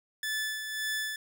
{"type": "tone with tremolo", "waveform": "sawtooth", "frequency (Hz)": 1740, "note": "A6", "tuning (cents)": -20, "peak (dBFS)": -26, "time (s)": [0.23, 1.16], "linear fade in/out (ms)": 2, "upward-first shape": "sine", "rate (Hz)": 1.8, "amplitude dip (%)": 50, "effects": []}